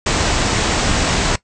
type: low-pass noise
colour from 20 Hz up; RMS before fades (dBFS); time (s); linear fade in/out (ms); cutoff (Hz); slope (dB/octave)
pink; -17; 0.06-1.36; 5; 8300; 96
effects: noise-tail reverb RT60 0.1 s tail -18 dB re dry